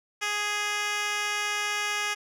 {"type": "tone with band-pass filter", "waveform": "10% pulse", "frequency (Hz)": 415.3, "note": "G#4", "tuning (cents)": 0, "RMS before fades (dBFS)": -29, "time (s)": [0.21, 2.15], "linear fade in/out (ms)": 20, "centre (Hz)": 3600, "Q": 0.67, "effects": []}